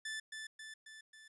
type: tone with echo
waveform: sawtooth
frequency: 1755 Hz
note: A6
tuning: 5 cents flat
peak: -36 dBFS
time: 0.05-0.2 s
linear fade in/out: 5 ms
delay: 270 ms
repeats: 4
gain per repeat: -4 dB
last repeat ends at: 1.28 s
effects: resampled to 24000 Hz + 13-bit